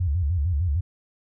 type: tone with vibrato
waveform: sine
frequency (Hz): 80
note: D#2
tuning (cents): +49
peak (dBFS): -20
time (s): 0-0.81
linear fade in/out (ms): 10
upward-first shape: square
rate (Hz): 6.6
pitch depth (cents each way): 200
effects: none